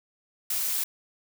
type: noise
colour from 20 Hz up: blue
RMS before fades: -28 dBFS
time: 0.5-0.84 s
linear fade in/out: 5 ms
effects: none